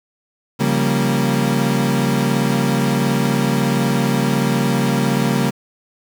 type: chord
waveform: 35% pulse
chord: G half-diminished seventh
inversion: second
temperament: equal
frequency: 138.59 / 174.61 / 196 / 233.1 Hz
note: Db3 / F3 / G3 / Bb3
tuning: 0 / 0 / 0 / 0 cents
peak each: -18 / -23 / -19 / -18 dBFS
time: 0.59-5.51 s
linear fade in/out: 20 ms
effects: 7-bit